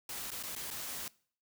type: noise with dropouts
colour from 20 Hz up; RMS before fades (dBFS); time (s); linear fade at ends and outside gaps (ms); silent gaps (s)
white; -41; 0.09-1.08; 2; 0.305-0.316 / 0.428-0.435 / 0.552-0.562 / 0.704-0.71
effects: noise-tail reverb RT60 0.5 s tail -22 dB re dry